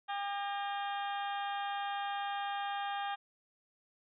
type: harmonic tone with a mistuned harmonic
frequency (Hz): 402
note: G4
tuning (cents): +44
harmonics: 2 / 3 / 4 / 5 / 6 / 7 / 8 / 9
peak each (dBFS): -36 / -43 / -44 / -49 / -52 / -52 / -48 / -52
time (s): 0.08-3.16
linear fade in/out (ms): 20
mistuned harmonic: 5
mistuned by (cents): -120
effects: none